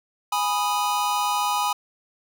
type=chord; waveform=square; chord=G# minor; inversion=none; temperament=equal with one note detuned; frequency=827.3 / 987.8 / 1244.5 Hz; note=G#5 / B5 / D#6; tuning=-7 / 0 / 0 cents; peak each=-26 / -26 / -28 dBFS; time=0.32-1.73 s; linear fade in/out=5 ms; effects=none